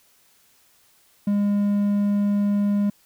triangle tone, 203.7 Hz, G#3, 33 cents flat, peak -16 dBFS, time 1.27-2.9 s, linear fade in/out 5 ms, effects white hiss -59 dBFS RMS until 3.05 s

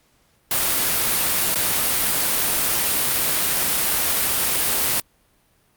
white noise with dropouts, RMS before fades -20 dBFS, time 0.51-5 s, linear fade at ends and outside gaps 2 ms, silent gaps 1.546-1.556 s, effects pink hiss -61 dBFS RMS until 5.76 s + Opus 48 kbps

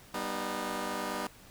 10% pulse chord, G augmented, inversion none, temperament just, 196 / 245 / 306.2 Hz, G3 / B3 / D#4, 0 / -14 / -28 cents, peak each -30 dBFS, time 0.14-1.27 s, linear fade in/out 2 ms, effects pink hiss -55 dBFS RMS until 1.5 s

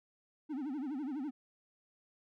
triangle tone with vibrato, 280 Hz, C#4, 18 cents sharp, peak -34 dBFS, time 0.49-1.31 s, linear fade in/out 20 ms, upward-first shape sine, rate 12 Hz, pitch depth 190 cents each way, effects none

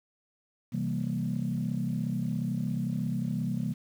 sine chord, C dominant seventh, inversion none, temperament equal, 130.81 / 164.81 / 196 / 233.1 Hz, C3 / E3 / G3 / Bb3, 0 / 0 / 0 / 0 cents, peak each -33 dBFS, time 0.72-3.74 s, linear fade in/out 20 ms, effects tanh soft clip ceiling -20 dBFS + 9-bit

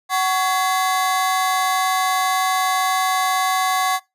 35% pulse ring-modulated tone, 932.3 Hz, A#5, in tune, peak -12 dBFS, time 0.09-4 s, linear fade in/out 50 ms, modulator 182 Hz, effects noise-tail reverb RT60 0.2 s tail -22 dB re dry + resampled to 32000 Hz

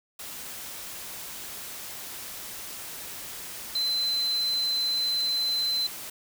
sine tone in noise, 4059 Hz, B7, 47 cents sharp, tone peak -24 dBFS, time 3.75-5.87 s, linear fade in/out 5 ms, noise white, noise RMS -39 dBFS, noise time 0.19-6.1 s, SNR +12 dB, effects none

